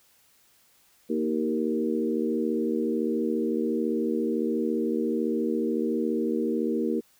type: harmonic tone with a mistuned harmonic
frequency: 77.78 Hz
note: D#2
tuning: in tune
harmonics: 3 / 4 / 5 / 6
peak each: -28 / -29 / -30 / -31 dBFS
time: 1.09-7.01 s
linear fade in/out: 20 ms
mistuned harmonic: 4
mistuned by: +20 cents
effects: white hiss -62 dBFS RMS until 7.19 s